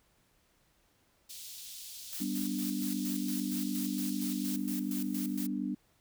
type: high-pass noise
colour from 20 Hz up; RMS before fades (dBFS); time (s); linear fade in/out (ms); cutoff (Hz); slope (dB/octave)
pink; -46; 1.29-4.56; 10; 3500; 24
type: noise with tremolo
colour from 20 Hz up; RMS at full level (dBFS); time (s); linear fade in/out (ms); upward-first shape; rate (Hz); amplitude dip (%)
blue; -41; 2.12-5.47; 10; square; 4.3; 75
type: chord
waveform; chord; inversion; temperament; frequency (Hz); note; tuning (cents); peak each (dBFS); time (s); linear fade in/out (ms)
sine; G major; none; equal; 196 / 246.9 / 293.7; G3 / B3 / D4; 0 / 0 / 0; -36; 2.2-5.75; 10
effects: pink hiss -70 dBFS RMS until 6 s